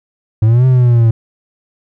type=exponential two-way sweep; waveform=triangle; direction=up then down; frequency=106.2 to 130.81 to 112.1 Hz; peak=-4 dBFS; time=0.42-1.11 s; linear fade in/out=5 ms; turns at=0.66 s; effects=none